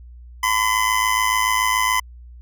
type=tone with amplitude modulation; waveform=25% pulse; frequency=1015 Hz; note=B5; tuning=47 cents sharp; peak=-10 dBFS; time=0.43-2 s; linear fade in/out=5 ms; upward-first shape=sine; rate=107 Hz; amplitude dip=65%; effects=added 60 Hz sine -38 dBFS peak until 2.41 s